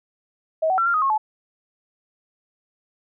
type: tone with pitch steps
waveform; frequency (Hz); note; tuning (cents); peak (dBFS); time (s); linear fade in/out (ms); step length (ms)
sine; 638 / 753 / 1353 / 1390 / 1252 / 1086 / 862; D#5 / F#5 / E6 / F6 / D#6 / C#6 / A5; +43 / +30 / +45 / -9 / +10 / -36 / -36; -17; 0.62-1.18; 10; 80
effects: none